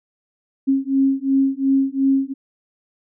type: beating tone pair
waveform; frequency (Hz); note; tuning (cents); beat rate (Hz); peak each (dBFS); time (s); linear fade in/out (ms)
sine; 269.2 / 272; C4 / C#4; +49 / -33; 2.8; -18; 0.67-2.34; 20
effects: none